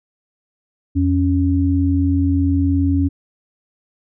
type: tone pair together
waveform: sine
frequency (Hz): 86 / 277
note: F2 / C#4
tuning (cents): -26 / -1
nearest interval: octave + minor sixth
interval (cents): 2025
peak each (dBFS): -16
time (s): 0.95-3.09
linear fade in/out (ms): 20
effects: none